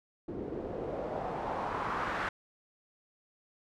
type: noise with low-pass filter sweep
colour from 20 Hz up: white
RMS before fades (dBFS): -36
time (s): 0.28-2.29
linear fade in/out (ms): 5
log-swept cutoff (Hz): 350 to 1500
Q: 2
effects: none